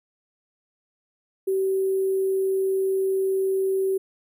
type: tone with sample-and-hold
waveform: sine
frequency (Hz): 383.9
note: G4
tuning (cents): -36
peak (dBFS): -20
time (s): 1.47-3.98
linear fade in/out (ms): 10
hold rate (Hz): 11025
effects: none